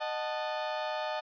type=chord; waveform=35% pulse; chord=D# diminished; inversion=none; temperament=equal with one note detuned; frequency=615.8 / 740 / 880 Hz; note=D#5 / F#5 / A5; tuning=-18 / 0 / 0 cents; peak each=-33 / -38 / -35 dBFS; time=0-1.21 s; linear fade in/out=20 ms; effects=resampled to 11025 Hz